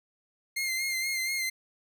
sawtooth tone with vibrato, 2109 Hz, C7, 13 cents sharp, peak -25 dBFS, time 0.56-1.5 s, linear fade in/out 10 ms, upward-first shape sine, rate 4.2 Hz, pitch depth 37 cents each way, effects none

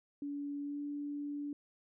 sine tone with pitch glide, 286.2 to 289.5 Hz, D4 to D4, -45 to -25 cents, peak -37 dBFS, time 0.22-1.53 s, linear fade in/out 2 ms, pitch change +20 cents, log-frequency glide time 0.62-0.8 s, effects none

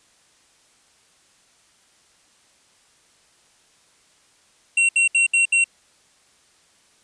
square tone bursts, 2734 Hz, F7, 37 cents flat, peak -15 dBFS, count 5, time 4.77-5.642 s, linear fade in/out 5 ms, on 120 ms, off 68 ms, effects white hiss -58 dBFS RMS until 7.03 s + resampled to 22050 Hz

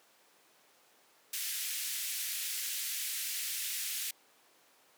white band-pass noise, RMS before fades -37 dBFS, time 1.33-4.11 s, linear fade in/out 5 ms, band 1900 to 16000 Hz, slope 24 dB/octave, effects pink hiss -64 dBFS RMS until 4.97 s + high-pass 400 Hz 12 dB/octave

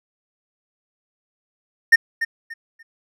triangle tone with echo, 1825 Hz, A#6, 37 cents flat, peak -5 dBFS, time 1.92-1.96 s, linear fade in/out 10 ms, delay 290 ms, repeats 3, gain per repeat -12 dB, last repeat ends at 2.83 s, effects none

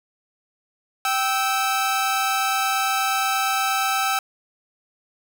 sawtooth tone pair together, 777.9 / 1306 Hz, G5 / E6, -14 / -17 cents, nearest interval major sixth, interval 897 cents, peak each -19 dBFS, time 1.05-4.19 s, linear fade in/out 2 ms, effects none

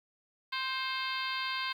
harmonic tone with a mistuned harmonic, 523.3 Hz, C5, in tune, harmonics 2 / 3 / 4 / 5 / 6 / 7 / 8 / 9, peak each -37 / -39 / -40 / -41 / -42 / -42 / -43 / -44 dBFS, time 0.52-1.73 s, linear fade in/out 10 ms, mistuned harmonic 4, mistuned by +26 cents, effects 10-bit

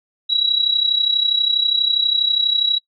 sine tone with amplitude modulation, 3889 Hz, B7, 27 cents flat, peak -11 dBFS, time 0.29-2.79 s, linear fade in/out 20 ms, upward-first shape sine, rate 32.3 Hz, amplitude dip 70%, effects noise-tail reverb RT60 0.1 s tail -21 dB re dry

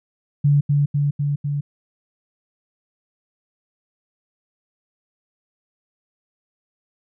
sine tone with echo, 144 Hz, D3, 34 cents flat, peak -12 dBFS, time 0.44-0.61 s, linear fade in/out 10 ms, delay 250 ms, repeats 4, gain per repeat -2 dB, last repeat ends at 1.61 s, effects none

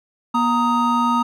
triangle tone cluster, 240.4 / 930 / 1250 Hz, B3 / A#5 / D#6, -46 / -4 / +8 cents, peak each -18 dBFS, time 0.34-1.23 s, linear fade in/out 10 ms, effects none

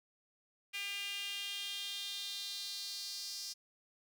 sawtooth tone with high-pass filter sweep, 401 Hz, G4, 39 cents sharp, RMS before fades -42 dBFS, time 0.73-3.54 s, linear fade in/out 20 ms, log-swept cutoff 2500 to 5100 Hz, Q 4.4, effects none

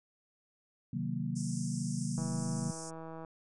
sine chord, C half-diminished seventh, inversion none, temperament equal, 130.81 / 155.56 / 185 / 233.1 Hz, C3 / Eb3 / Gb3 / Bb3, 0 / 0 / 0 / 0 cents, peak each -38 dBFS, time 0.93-2.71 s, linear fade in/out 5 ms
white band-pass noise, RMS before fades -47 dBFS, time 1.35-2.91 s, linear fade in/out 20 ms, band 5100 to 9600 Hz, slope 96 dB/octave
click train, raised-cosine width 1 ms, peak -32 dBFS, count 174, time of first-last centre 2.18-3.248 s, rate 162 Hz
effects none

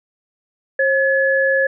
sine tone pair together, 537 / 1705 Hz, C5 / G#6, +45 / +45 cents, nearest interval octave + minor sixth, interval 2000 cents, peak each -16 dBFS, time 0.79-1.67 s, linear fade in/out 5 ms, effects none

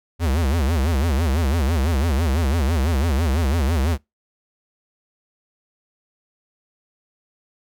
square tone with vibrato, 75.2 Hz, D2, 42 cents sharp, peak -18 dBFS, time 0.19-3.98 s, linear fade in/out 50 ms, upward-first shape sine, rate 6 Hz, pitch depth 250 cents each way, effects noise-tail reverb RT60 0.2 s tail -25 dB re dry

